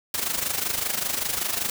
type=noise with amplitude modulation; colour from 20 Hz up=white; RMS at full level=-24 dBFS; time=0.14-1.7 s; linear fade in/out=2 ms; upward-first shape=sine; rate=25.2 Hz; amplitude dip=70%; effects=none